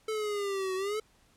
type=exponential two-way sweep; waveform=square; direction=down then up; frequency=440 to 372 to 440 Hz; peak=-31 dBFS; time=0.08-1 s; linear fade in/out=5 ms; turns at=0.75 s; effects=pink hiss -65 dBFS RMS until 1.36 s + low-pass 11000 Hz 12 dB/octave